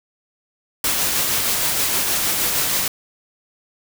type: noise with tremolo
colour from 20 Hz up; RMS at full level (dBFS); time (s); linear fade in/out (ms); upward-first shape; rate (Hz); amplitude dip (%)
white; -19; 0.84-2.88; 2; sine; 6.4; 25
effects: none